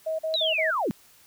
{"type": "tone bursts", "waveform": "sine", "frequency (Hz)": 637, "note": "D#5", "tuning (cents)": 41, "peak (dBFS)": -25, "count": 4, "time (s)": [0.06, 0.709], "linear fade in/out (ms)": 10, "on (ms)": 130, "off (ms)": 43}
{"type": "linear sweep", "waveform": "sine", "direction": "down", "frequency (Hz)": [4029, 152.7], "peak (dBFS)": -23, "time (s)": [0.34, 0.91], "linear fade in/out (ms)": 0}
{"effects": ["white hiss -56 dBFS RMS until 1.26 s"]}